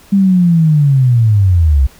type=linear sweep; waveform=sine; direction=down; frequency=200.8 to 63.3 Hz; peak=-6 dBFS; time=0.12-1.87 s; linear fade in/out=10 ms; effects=pink hiss -43 dBFS RMS until 1.99 s